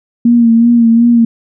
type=tone with vibrato; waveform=sine; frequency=233.1 Hz; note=A#3; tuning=in tune; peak=-4 dBFS; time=0.25-1.25 s; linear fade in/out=5 ms; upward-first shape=sine; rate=2.7 Hz; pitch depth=39 cents each way; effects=none